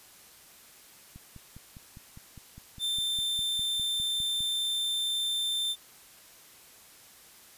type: click train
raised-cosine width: 5 ms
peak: -34 dBFS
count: 17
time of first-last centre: 1.16-4.405 s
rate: 4.93 Hz
type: tone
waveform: 45% pulse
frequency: 3569 Hz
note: A7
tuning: 24 cents sharp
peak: -28 dBFS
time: 2.79-5.76 s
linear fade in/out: 50 ms
effects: white hiss -54 dBFS RMS until 7.57 s + resampled to 32000 Hz